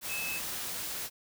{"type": "tone in noise", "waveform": "sine", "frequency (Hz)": 2600, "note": "E7", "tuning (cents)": -24, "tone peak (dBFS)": -35, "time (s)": [0.07, 0.41], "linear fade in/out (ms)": 50, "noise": "white", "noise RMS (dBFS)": -37, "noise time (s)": [0.01, 1.1], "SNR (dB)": -1, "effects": []}